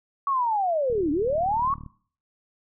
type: linear two-way sweep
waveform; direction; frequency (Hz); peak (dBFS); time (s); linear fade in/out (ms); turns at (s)
sine; down then up; 1134 to 275.9 to 1134; -21; 0.27-1.74; 2; 1.11
type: click train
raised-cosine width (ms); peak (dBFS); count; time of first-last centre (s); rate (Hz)
5; -28; 37; 0.9-1.863; 37.4
effects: noise-tail reverb RT60 0.5 s tail -21 dB re dry